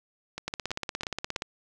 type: two click trains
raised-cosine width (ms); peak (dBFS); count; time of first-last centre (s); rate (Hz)
0.2; -14 / -18; 17 / 4; 0.48-1.421 / 0.38-1.36; 17 / 3.06
effects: none